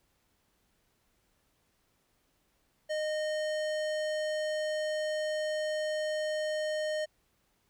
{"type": "tone with hard clipping", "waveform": "sine", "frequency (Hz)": 615, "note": "D#5", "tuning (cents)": -20, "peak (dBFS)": -32, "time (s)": [2.89, 7.06], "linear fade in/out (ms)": 20, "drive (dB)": 17, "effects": ["pink hiss -73 dBFS RMS until 7.69 s"]}